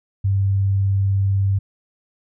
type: tone with vibrato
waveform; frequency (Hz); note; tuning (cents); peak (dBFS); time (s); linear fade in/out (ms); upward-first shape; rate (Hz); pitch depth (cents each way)
sine; 98; G2; 0; -15; 0.24-1.59; 10; sine; 20; 30
effects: none